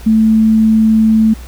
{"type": "tone", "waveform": "sine", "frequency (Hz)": 220.2, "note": "A3", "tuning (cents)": 2, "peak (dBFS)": -6, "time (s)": [0.06, 1.34], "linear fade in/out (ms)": 10, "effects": ["added 60 Hz sine -28 dBFS peak until 1.47 s", "pink hiss -38 dBFS RMS until 1.47 s"]}